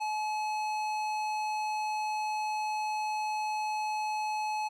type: tone with tanh clipping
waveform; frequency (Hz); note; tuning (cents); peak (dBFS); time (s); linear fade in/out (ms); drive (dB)
sine; 855; A5; -50; -32; 0-4.69; 20; 16
effects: none

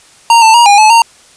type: tone with pitch steps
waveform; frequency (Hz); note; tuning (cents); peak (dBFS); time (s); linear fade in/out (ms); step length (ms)
square; 928 / 889 / 946 / 813 / 862 / 923; A#5 / A5 / A#5 / G#5 / A5 / A#5; -8 / +18 / +25 / -37 / -36 / -17; -3; 0.3-1.02; 2; 120
effects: white hiss -42 dBFS RMS until 1.36 s + resampled to 22050 Hz

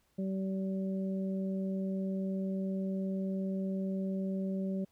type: harmonic tone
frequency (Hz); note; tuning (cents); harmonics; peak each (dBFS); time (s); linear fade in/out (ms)
191.5; G3; -40; 1 / 2 / 3; -32 / -42 / -43; 0.18-4.85; 10
effects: pink hiss -73 dBFS RMS until 4.91 s

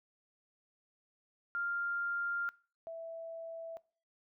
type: tone pair in turn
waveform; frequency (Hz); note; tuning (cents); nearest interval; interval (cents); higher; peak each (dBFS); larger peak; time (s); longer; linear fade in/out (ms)
sine; 1397 / 659.3; F6 / E5; 0 / 0; octave + minor second; 1300; first; -33 / -40; first; 1.55-2.49 / 2.87-3.77; first; 0
effects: noise-tail reverb RT60 0.4 s tail -22 dB re dry

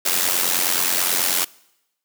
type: noise with amplitude modulation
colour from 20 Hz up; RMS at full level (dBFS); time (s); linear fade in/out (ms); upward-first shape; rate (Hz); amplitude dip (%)
white; -17; 0.05-1.45; 10; sine; 89.3; 70
effects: noise-tail reverb RT60 0.9 s tail -24 dB re dry + high-pass 200 Hz 12 dB/octave

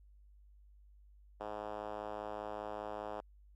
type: tone with band-pass filter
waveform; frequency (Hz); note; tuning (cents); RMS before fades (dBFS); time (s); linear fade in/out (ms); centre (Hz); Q
5% pulse; 105; G#2; +19; -43; 1.4-3.21; 10; 640; 1.3
effects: added 50 Hz sine -58 dBFS peak until 3.55 s + Opus 48 kbps

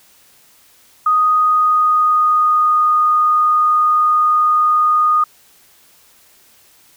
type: tone with pitch glide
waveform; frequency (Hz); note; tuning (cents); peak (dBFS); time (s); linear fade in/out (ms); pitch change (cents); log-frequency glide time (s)
sine; 1244.5 to 1231.6; D#6 to D#6; 0 to -18; -10; 1.06-5.24; 5; -18; 1.37-2.94
effects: white hiss -50 dBFS RMS until 6.96 s

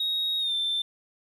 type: tone with pitch glide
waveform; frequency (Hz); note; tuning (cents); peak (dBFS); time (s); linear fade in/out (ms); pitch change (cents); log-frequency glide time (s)
sine; 3770 to 3558; A#7 to A7; +19 to +19; -23; 0-0.82; 5; -100; 0.39-0.54
effects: tanh soft clip ceiling -22 dBFS + 10-bit

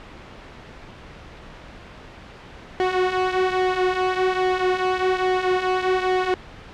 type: tone with flanger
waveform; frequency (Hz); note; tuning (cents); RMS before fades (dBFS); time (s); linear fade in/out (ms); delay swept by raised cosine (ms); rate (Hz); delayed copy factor
sawtooth; 370; F#4; 0; -21; 2.8-6.34; 0; 1.9 to 6; 1.2; -0.6
effects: pink hiss -41 dBFS RMS until 6.73 s + low-pass 3000 Hz 12 dB/octave

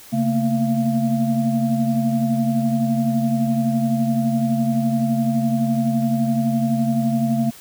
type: tone cluster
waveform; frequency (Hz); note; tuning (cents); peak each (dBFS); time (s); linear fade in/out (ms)
sine; 136.3 / 225.9 / 237.7 / 682; C#3 / A3 / A#3 / F5; -29 / +46 / +34 / -41; -24 / -18 / -27 / -27; 0.12-7.51; 20
effects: white hiss -43 dBFS RMS until 7.6 s

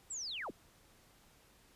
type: linear sweep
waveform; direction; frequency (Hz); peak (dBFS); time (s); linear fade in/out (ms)
sine; down; 7970 to 87.31; -39; 0.1-0.51; 10
effects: pink hiss -65 dBFS RMS until 1.75 s + resampled to 32000 Hz

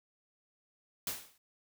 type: noise with exponential decay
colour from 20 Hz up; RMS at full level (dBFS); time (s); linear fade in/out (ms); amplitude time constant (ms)
white; -33; 1.07-1.38; 2; 67
effects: none

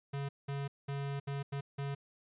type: tone bursts at uneven times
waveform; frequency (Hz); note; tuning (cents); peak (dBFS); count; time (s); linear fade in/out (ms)
square; 140; C#3; +18; -36; 6; 0.13-0.29 / 0.48-0.68 / 0.88-1.2 / 1.27-1.43 / 1.52-1.61 / 1.78-1.95; 10
effects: resampled to 8000 Hz

